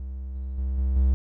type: tone with level steps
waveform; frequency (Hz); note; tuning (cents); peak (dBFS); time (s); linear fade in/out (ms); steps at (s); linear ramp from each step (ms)
triangle; 65.41; C2; 0; -29 / -27 / -22 / -19 / -15; 0-1.14; 0; 0.35 / 0.58 / 0.78 / 0.96; 2
effects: none